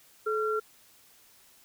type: tone pair together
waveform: sine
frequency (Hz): 431.6 / 1370.2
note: A4 / F6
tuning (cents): -33 / -33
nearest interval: octave + minor sixth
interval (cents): 2000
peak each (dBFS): -28 / -30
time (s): 0.26-0.6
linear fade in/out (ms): 10
effects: white hiss -59 dBFS RMS until 1.64 s